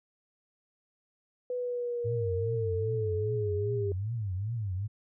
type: linear sweep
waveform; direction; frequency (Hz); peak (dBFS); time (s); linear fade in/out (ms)
sine; down; 497.4 to 400; -30; 1.5-3.92; 2
type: tone with vibrato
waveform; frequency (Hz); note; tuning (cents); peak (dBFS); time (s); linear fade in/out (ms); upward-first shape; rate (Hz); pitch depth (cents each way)
sine; 103.83; G#2; 0; -30; 2.04-4.88; 20; triangle; 2.5; 270
effects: none